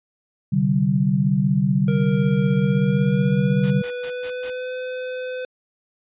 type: chord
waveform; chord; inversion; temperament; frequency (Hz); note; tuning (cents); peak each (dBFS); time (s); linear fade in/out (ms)
sine; C suspended second; none; equal with one note detuned; 130.81 / 146.83 / 192.08; C3 / D3 / G3; 0 / 0 / -35; -23 / -20 / -19; 0.52-3.82; 10
type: tone with pitch glide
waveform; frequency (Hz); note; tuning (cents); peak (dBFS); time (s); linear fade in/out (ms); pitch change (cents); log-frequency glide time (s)
square; 467.9 to 507.3; A#4 to B4; +6 to +46; -27; 1.88-5.45; 2; +140; 2.59-4.74
type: noise bursts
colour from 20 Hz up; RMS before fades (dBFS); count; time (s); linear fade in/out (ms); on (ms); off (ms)
white; -34; 5; 3.63-4.505; 10; 79; 120
effects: resampled to 8000 Hz